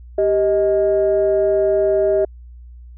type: tone pair together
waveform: sine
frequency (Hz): 392 / 627.3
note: G4 / D#5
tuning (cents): 0 / +14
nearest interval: minor sixth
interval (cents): 814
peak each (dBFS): -15 / -15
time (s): 0.18-2.25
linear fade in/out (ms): 5
effects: tanh soft clip ceiling -7 dBFS + added 60 Hz sine -36 dBFS peak until 2.97 s